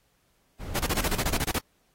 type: noise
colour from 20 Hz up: brown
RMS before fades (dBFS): -34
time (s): 0.59-1.41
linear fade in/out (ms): 20
type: noise bursts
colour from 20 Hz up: pink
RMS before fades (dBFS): -27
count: 12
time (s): 0.75-1.586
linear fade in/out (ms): 5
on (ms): 44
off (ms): 28
effects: pink hiss -69 dBFS RMS until 1.94 s + AAC 48 kbps